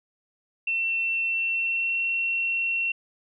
sine tone with pitch glide, 2698 to 2721 Hz, E7 to F7, +40 to -46 cents, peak -23 dBFS, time 0.67-2.92 s, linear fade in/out 5 ms, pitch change +14 cents, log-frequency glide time 1.39-1.99 s, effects none

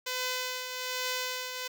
5% pulse tone with tremolo, 506 Hz, B4, 42 cents sharp, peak -18 dBFS, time 0.06-1.68 s, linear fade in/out 10 ms, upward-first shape triangle, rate 1.2 Hz, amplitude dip 55%, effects none

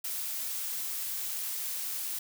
blue noise, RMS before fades -35 dBFS, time 0.04-2.19 s, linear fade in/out 5 ms, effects none

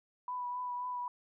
sine tone with vibrato, 987.8 Hz, B5, in tune, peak -35 dBFS, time 0.28-1.08 s, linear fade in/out 2 ms, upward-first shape triangle, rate 3.8 Hz, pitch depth 22 cents each way, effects none

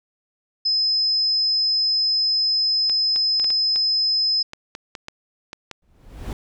sine tone, 5100 Hz, D#8, 42 cents sharp, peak -17 dBFS, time 0.65-4.43 s, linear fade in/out 10 ms
clicks, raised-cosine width 0.2 ms, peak -16 dBFS, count 12, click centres 2.897 / 3.161 / 3.398 / 3.444 / 3.504 / 3.76 / 4.534 / 4.751 / 4.952 / 5.084 / 5.531 / 5.713 s
brown noise with exponential growth, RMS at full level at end -25 dBFS, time 5.82-6.33 s, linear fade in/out 2 ms, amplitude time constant 110 ms
effects none

